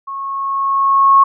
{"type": "tone with level ramp", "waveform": "sine", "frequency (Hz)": 1095, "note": "C#6", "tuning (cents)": -22, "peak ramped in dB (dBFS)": [-23, -4], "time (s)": [0.07, 1.24], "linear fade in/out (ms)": 10, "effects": []}